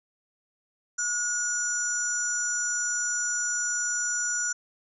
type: tone cluster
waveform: sine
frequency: 1441 / 5860 / 7140 Hz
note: F#6 / F#8 / A8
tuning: -46 / -18 / +24 cents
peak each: -30 dBFS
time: 0.98-4.53 s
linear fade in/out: 10 ms
effects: none